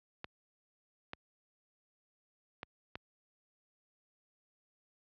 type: clicks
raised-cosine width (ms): 0.3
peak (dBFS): -24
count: 4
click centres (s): 0.244 / 1.134 / 2.631 / 2.955
effects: high-pass 60 Hz 12 dB/octave + low-pass 4000 Hz 12 dB/octave